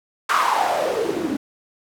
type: noise with band-pass filter sweep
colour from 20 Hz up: white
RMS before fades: -21 dBFS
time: 0.29-1.37 s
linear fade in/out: 5 ms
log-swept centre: 1300 to 260 Hz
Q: 5.6
effects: none